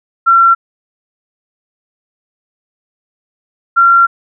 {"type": "tone pair in turn", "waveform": "sine", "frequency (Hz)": [1360, 1373.4], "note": ["F6", "F6"], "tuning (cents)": [-46, -29], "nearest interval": "unison", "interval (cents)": 17, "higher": "second", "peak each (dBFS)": -4, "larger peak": "neither", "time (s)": [[0.26, 0.55], [3.76, 4.07]], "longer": "second", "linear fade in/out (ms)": 20, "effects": []}